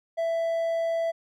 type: tone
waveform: triangle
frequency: 663 Hz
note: E5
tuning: 10 cents sharp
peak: -22 dBFS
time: 0.17-1.12 s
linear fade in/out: 20 ms
effects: none